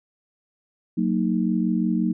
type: chord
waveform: sine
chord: D# minor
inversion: first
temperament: equal with one note detuned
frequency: 185 / 230.7 / 311.1 Hz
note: F#3 / A#3 / D#4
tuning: 0 / -18 / 0 cents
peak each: -23 / -23 / -26 dBFS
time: 0.97-2.13 s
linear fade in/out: 10 ms
effects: none